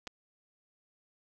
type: clicks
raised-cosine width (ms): 0.2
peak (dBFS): -24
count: 2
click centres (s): 0.071 / 0.075
effects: none